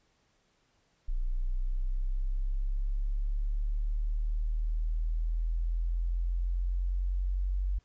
sine linear sweep, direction up, 30 to 47.13 Hz, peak -27 dBFS, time 1.08-7.79 s, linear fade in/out 10 ms, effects pink hiss -71 dBFS RMS until 7.84 s + resampled to 16000 Hz

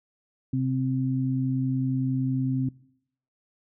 sine tone pair together, 130.8 / 261.6 Hz, C3 / C4, 0 / 0 cents, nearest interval octave, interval 1200 cents, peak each -25 / -26 dBFS, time 0.53-2.69 s, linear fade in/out 5 ms, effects noise-tail reverb RT60 0.7 s tail -22 dB re dry

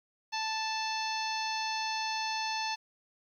harmonic tone with a mistuned harmonic, 880 Hz, A5, in tune, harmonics 1 / 2 / 3 / 4 / 5 / 6 / 7, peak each -34 / -41 / -39 / -44 / -39 / -42 / -45 dBFS, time 0.32-2.76 s, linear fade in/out 20 ms, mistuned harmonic 5, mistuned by -18 cents, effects 11-bit

